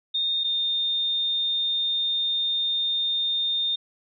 sine tone pair in turn, 3665 / 3640 Hz, A#7 / A#7, -30 / -42 cents, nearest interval unison, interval 12 cents, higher first, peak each -22 dBFS, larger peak neither, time 0.14-0.44 / 0.44-3.76 s, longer second, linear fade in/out 10 ms, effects none

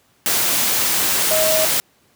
sine tone in noise, 630 Hz, D#5, 21 cents sharp, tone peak -17 dBFS, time 1.31-1.65 s, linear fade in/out 0 ms, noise white, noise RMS -18 dBFS, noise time 0.26-1.8 s, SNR -2 dB, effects pink hiss -58 dBFS RMS until 2.15 s + high-pass 100 Hz 12 dB/octave

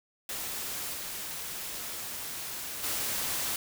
white noise with level steps, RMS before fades -36 / -38 / -32 dBFS, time 0.29-3.56 s, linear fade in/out 2 ms, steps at 0.93 / 2.83 s, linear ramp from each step 10 ms, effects none

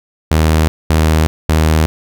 sawtooth tone bursts, 78.8 Hz, D#2, 23 cents sharp, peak -5 dBFS, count 3, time 0.31-1.86 s, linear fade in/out 0 ms, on 370 ms, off 220 ms, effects none

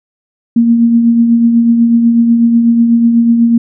sine tone with tremolo, 233.1 Hz, A#3, in tune, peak -3 dBFS, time 0.56-3.58 s, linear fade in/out 5 ms, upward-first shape triangle, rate 8.1 Hz, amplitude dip 45%, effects none

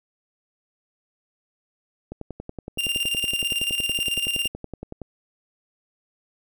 click train, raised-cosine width 2 ms, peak -20 dBFS, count 32, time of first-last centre 2.12-5.017 s, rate 10.7 Hz
45% pulse tone with tremolo, 2794 Hz, F7, in tune, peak -21 dBFS, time 2.78-4.48 s, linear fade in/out 10 ms, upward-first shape square, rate 18 Hz, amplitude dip 55%
effects none

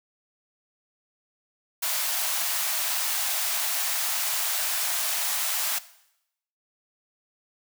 white high-pass noise, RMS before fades -27 dBFS, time 1.82-5.79 s, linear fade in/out 10 ms, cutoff 600 Hz, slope 96 dB/octave, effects noise-tail reverb RT60 0.8 s tail -17 dB re dry

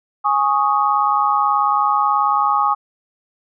sine chord, Ab suspended fourth, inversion none, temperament just, 830.6 / 1107.5 / 1245.9 Hz, Ab5 / Db6 / Eb6, 0 / -2 / +2 cents, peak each -18 dBFS, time 0.24-2.75 s, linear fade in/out 20 ms, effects none

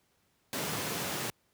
pink high-pass noise, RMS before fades -35 dBFS, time 0.53-1.3 s, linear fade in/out 0 ms, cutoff 110 Hz, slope 24 dB/octave, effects pink hiss -72 dBFS RMS until 1.53 s + high-pass 60 Hz 12 dB/octave

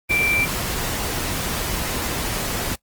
sine tone in noise, 2349 Hz, D7, in tune, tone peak -18 dBFS, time 0.09-0.46 s, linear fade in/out 20 ms, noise pink, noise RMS -25 dBFS, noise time 0.09-2.76 s, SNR +4 dB, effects noise-tail reverb RT60 0.1 s tail -20 dB re dry + Opus 24 kbps

